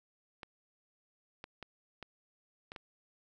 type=clicks; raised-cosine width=0.3 ms; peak=-28 dBFS; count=6; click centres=0.432 / 1.441 / 1.627 / 2.027 / 2.719 / 2.762 s; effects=none